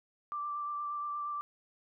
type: tone with vibrato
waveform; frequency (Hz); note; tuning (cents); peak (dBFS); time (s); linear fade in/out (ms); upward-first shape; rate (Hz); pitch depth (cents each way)
sine; 1174.7; D6; 0; -34; 0.32-1.41; 0; sine; 8.5; 15
effects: none